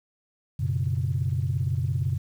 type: chord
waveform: sine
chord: F# suspended fourth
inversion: none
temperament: equal with one note detuned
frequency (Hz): 92.5 / 121.07 / 138.59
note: F#2 / B2 / C#3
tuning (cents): 0 / -34 / 0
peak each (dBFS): -27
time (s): 0.59-2.18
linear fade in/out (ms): 10
effects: tanh soft clip ceiling -15 dBFS + 9-bit